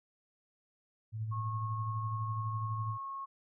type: tone with tremolo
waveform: sine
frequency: 109.9 Hz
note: A2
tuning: 2 cents flat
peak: -32 dBFS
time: 1.12-2.98 s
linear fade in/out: 50 ms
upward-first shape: sine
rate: 12 Hz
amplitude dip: 45%
type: tone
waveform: sine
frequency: 1091 Hz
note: C#6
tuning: 28 cents flat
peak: -38 dBFS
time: 1.31-3.26 s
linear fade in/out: 20 ms
effects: none